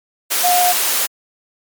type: tone in noise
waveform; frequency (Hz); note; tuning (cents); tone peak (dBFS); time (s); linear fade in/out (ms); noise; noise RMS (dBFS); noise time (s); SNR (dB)
sine; 717; F5; +45; -12; 0.43-0.73; 20; white; -17; 0.3-1.07; +2
effects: high-pass 400 Hz 12 dB/octave + MP3 96 kbps